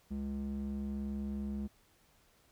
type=tone with band-pass filter; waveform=square; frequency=69.3 Hz; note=C#2; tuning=in tune; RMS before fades=-38 dBFS; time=0.1-1.68 s; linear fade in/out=20 ms; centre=180 Hz; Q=3.3; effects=pink hiss -68 dBFS RMS until 2.51 s